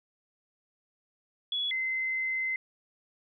sine tone pair in turn, 3384 / 2061 Hz, G#7 / C7, +32 / -27 cents, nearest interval major sixth, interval 859 cents, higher first, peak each -28 dBFS, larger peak neither, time 1.52-1.71 / 1.71-2.56 s, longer second, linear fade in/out 2 ms, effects none

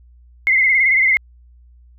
sine tone with vibrato, 2098 Hz, C7, 4 cents sharp, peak -11 dBFS, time 0.47-1.17 s, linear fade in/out 0 ms, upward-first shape sine, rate 18 Hz, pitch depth 68 cents each way, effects added 60 Hz sine -44 dBFS peak until 1.98 s

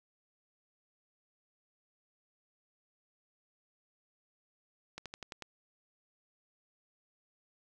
slowing click train, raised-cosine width 0.2 ms, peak -25 dBFS, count 6, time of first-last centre 4.98-5.423 s, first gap 77 ms, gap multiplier 1.07, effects none

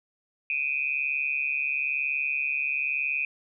sine tone with amplitude modulation, 2489 Hz, D#7, in tune, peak -21 dBFS, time 0.5-3.25 s, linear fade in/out 2 ms, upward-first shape sine, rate 141 Hz, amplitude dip 90%, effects none

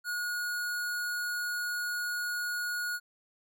square tone, 1447 Hz, F#6, 39 cents flat, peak -32 dBFS, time 0.04-3 s, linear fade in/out 50 ms, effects none

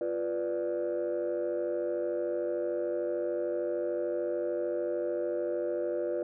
sine chord, B diminished, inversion second, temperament equal, 349.2 / 493.9 / 587.3 Hz, F4 / B4 / D5, 0 / 0 / 0 cents, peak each -32 dBFS, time 0.01-6.23 s, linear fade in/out 2 ms, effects tanh soft clip ceiling -24 dBFS

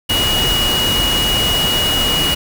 sine tone in noise, 2900 Hz, F#7, 35 cents flat, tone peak -15 dBFS, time 0.09-2.35 s, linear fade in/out 10 ms, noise pink, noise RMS -19 dBFS, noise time 0.09-2.35 s, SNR +1 dB, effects none

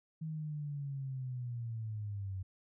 sine linear sweep, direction down, 160 to 92.9 Hz, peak -37 dBFS, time 0.21-2.43 s, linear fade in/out 10 ms, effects none

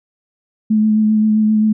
sine tone with vibrato, 215.4 Hz, A3, 37 cents flat, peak -10 dBFS, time 0.7-1.73 s, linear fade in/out 10 ms, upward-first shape sine, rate 7.6 Hz, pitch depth 17 cents each way, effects none

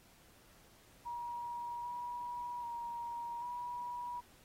sine tone with pitch steps, 954 / 966 / 944 / 969 Hz, A#5 / B5 / A#5 / B5, +40 / -39 / +22 / -33 cents, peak -39 dBFS, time 1.05-4.21 s, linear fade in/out 20 ms, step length 790 ms, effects pink hiss -64 dBFS RMS until 4.44 s + AAC 48 kbps

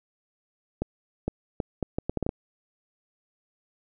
accelerating click train, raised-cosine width 2 ms, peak -13 dBFS, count 10, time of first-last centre 0.82-2.291 s, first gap 460 ms, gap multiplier 0.7, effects none

